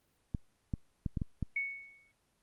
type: clicks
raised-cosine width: 5 ms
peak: -21 dBFS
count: 6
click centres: 0.348 / 0.738 / 1.062 / 1.172 / 1.218 / 1.427 s
type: tone with exponential decay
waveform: sine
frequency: 2217 Hz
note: C#7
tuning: in tune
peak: -29 dBFS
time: 1.56-2.12 s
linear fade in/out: 5 ms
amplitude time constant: 120 ms
effects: pink hiss -74 dBFS RMS until 2.42 s + Opus 24 kbps